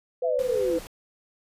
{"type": "tone", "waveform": "sine", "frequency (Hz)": 504, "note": "B4", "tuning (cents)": 35, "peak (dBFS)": -24, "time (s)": [0.22, 0.79], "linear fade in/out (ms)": 5}
{"type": "exponential sweep", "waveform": "sine", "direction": "down", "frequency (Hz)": [698.5, 311.1], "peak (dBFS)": -25, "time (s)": [0.23, 0.79], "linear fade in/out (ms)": 20}
{"type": "noise", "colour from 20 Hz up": "pink", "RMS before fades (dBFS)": -42, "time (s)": [0.39, 0.87], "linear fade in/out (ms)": 0}
{"effects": ["resampled to 32000 Hz"]}